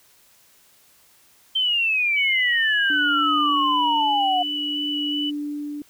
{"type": "exponential sweep", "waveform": "sine", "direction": "down", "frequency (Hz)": [3136, 717], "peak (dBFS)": -18, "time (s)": [1.55, 4.43], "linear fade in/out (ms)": 10}
{"type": "tone with vibrato", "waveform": "sine", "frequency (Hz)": 2960, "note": "F#7", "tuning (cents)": 0, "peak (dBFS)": -24, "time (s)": [2.16, 5.31], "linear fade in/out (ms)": 20, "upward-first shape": "square", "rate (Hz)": 2.7, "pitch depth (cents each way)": 10}
{"type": "tone with tremolo", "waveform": "sine", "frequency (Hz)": 293.4, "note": "D4", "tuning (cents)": -2, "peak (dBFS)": -24, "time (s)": [2.9, 5.82], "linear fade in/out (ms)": 2, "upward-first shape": "triangle", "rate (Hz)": 0.53, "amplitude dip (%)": 70}
{"effects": ["white hiss -56 dBFS RMS until 5.89 s"]}